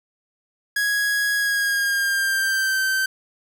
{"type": "tone with pitch glide", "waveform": "45% pulse", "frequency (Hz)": [1661.2, 1550], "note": ["G#6", "G6"], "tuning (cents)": [0, -20], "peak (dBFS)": -19, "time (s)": [0.76, 3.06], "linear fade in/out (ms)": 5, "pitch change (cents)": -120, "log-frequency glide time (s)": [1.36, 2.8], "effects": []}